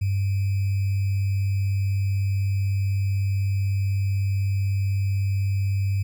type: tone with sample-and-hold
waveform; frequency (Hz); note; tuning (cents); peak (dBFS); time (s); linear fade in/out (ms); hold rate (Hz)
sine; 98; G2; 0; -20; 0.01-6.03; 10; 2450
effects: none